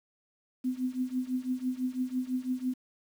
sine tone with tremolo, 254.5 Hz, C4, 48 cents flat, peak -25 dBFS, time 0.64-2.74 s, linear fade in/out 10 ms, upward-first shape triangle, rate 6 Hz, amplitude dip 95%, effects 9-bit

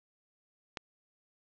click, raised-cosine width 0.2 ms, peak -19 dBFS, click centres 0.772 s, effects low-pass 5000 Hz 12 dB/octave

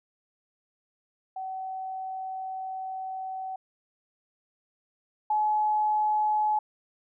sine tone pair in turn, 758 / 850.8 Hz, F#5 / G#5, +42 / +42 cents, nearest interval major second, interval 200 cents, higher second, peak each -32 / -22 dBFS, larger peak second, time 1.36-3.56 / 5.3-6.59 s, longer first, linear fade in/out 5 ms, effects none

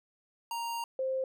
square / sine tone pair in turn, 932.3 / 525.4 Hz, A#5 / C5, 0 / +7 cents, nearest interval minor seventh, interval 993 cents, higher first, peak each -34 / -29 dBFS, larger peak second, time 0.51-0.84 / 0.99-1.24 s, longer first, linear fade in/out 2 ms, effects none

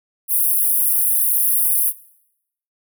pink high-pass noise, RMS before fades -17 dBFS, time 0.28-1.93 s, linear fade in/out 50 ms, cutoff 9800 Hz, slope 96 dB/octave, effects noise-tail reverb RT60 0.8 s tail -20 dB re dry

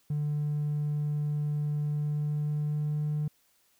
triangle tone with pitch glide, 148.3 to 150.02 Hz, D3 to D3, +17 to +37 cents, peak -24 dBFS, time 0.1-3.28 s, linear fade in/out 5 ms, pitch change +20 cents, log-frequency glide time 1.87-3.11 s, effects tanh soft clip ceiling -23 dBFS + white hiss -68 dBFS RMS until 3.79 s

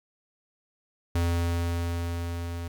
square tone with level ramp, 85.4 Hz, F2, 38 cents flat, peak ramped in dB -23 to -33 dBFS, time 1.15-2.68 s, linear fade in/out 5 ms, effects 10-bit

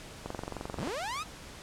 click train, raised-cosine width 1 ms, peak -22 dBFS, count 15, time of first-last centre 0.26-0.874 s, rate 22.8 Hz
sawtooth linear sweep, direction up, 35.34 to 1321 Hz, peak -30 dBFS, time 0.77-1.24 s, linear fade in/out 20 ms
effects pink hiss -47 dBFS RMS until 1.62 s + low-pass 9000 Hz 12 dB/octave

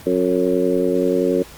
harmonic tone with a mistuned harmonic, 90.6 Hz, F#2, 36 cents flat, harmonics 2 / 3 / 4 / 5 / 6, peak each -26 / -21 / -20 / -20 / -23 dBFS, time 0.06-1.43 s, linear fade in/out 10 ms, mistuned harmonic 6, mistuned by +32 cents, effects pink hiss -41 dBFS RMS until 1.57 s + Opus 48 kbps

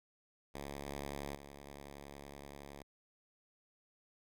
5% pulse tone with level steps, 70.7 Hz, C#2, 35 cents sharp, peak -32 / -30 / -40 / -38 dBFS, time 0.54-2.83 s, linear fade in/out 10 ms, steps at 0.87 / 1.35 / 1.66 s, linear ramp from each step 2 ms, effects none

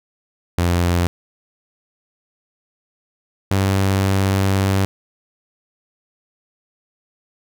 sawtooth tone pair in turn, 87.31 / 96.93 Hz, F2 / G2, 0 / -19 cents, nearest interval major second, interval 181 cents, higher second, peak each -11 dBFS, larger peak neither, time 0.58-1.07 / 3.51-4.85 s, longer second, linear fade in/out 0 ms, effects none

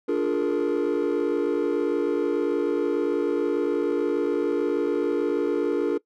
triangle chord, Bb dominant seventh, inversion first, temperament just, 291.4 / 349.6 / 419.5 / 466.2 Hz, D4 / F4 / Ab4 / Bb4, -13 / +2 / +17 / 0 cents, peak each -24 dBFS, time 0.08-5.98 s, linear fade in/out 10 ms, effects noise-tail reverb RT60 0.1 s tail -21 dB re dry + tanh soft clip ceiling -14 dBFS

